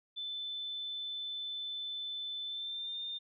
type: tone with pitch glide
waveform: sine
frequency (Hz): 3520 to 3615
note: A7 to A7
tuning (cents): 0 to +46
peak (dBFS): -37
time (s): 0.16-3.19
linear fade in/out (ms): 20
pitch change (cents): +46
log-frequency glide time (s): 2.45-2.99
effects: none